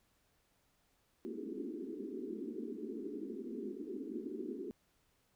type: band-pass noise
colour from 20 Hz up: white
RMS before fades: -43 dBFS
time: 1.25-4.71 s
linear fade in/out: 0 ms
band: 210 to 420 Hz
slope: 96 dB/octave
effects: pink hiss -75 dBFS RMS until 5.35 s